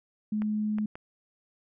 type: tone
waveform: sine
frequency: 212.5 Hz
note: G#3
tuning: 40 cents sharp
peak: -26 dBFS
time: 0.32-0.86 s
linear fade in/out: 5 ms
type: clicks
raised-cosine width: 0.5 ms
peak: -26 dBFS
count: 3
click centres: 0.42 / 0.785 / 0.955 s
effects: none